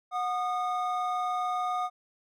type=tone pair together; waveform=triangle; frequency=730 / 1225.7 Hz; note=F#5 / D#6; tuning=-24 / -26 cents; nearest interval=major sixth; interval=898 cents; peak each=-28 / -29 dBFS; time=0.11-1.9 s; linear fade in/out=50 ms; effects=none